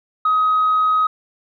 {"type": "tone", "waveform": "sine", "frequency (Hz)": 1262, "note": "D#6", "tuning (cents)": 24, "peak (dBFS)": -12, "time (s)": [0.25, 1.07], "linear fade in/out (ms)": 5, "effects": ["tanh soft clip ceiling -10 dBFS"]}